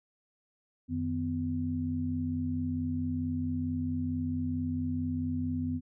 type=tone cluster; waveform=sine; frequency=89.7 / 154.2 / 252.1 Hz; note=F2 / D#3 / B3; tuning=+47 / -15 / +36 cents; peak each=-35 / -39 / -31 dBFS; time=0.88-5.81 s; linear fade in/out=50 ms; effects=none